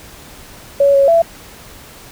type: tone with pitch steps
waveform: sine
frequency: 561 / 553 / 669 Hz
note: C#5 / C#5 / E5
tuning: +21 / -4 / +25 cents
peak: -7 dBFS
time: 0.8-1.22 s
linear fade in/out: 5 ms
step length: 140 ms
effects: pink hiss -38 dBFS RMS until 2.11 s